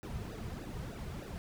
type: noise with flanger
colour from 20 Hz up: brown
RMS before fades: -42 dBFS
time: 0.03-1.38 s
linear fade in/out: 0 ms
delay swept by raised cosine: 0.91 to 3.71 ms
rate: 3.3 Hz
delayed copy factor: -0.9
effects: none